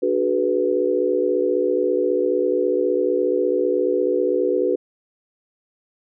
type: chord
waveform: sine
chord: G# half-diminished seventh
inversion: second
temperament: equal with one note detuned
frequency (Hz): 293.7 / 370 / 424.8 / 493.9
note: D4 / F#4 / G#4 / B4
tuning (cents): 0 / 0 / +39 / 0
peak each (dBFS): -26 / -21 / -24 / -21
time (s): 0.02-4.76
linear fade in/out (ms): 10
effects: none